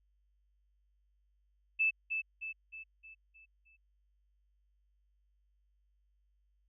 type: tone with echo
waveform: sine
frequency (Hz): 2630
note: E7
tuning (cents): -5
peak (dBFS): -26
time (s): 1.79-1.91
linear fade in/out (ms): 20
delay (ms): 310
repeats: 6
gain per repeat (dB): -6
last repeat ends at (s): 3.77
effects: added 50 Hz sine -70 dBFS peak until 6.68 s